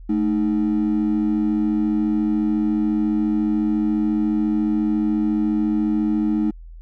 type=ring-modulated tone; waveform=triangle; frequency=263.8 Hz; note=C4; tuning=14 cents sharp; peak=-11 dBFS; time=0.09-6.51 s; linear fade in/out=10 ms; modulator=47.1 Hz; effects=tanh soft clip ceiling -11 dBFS + added 41 Hz sine -36 dBFS peak until 6.81 s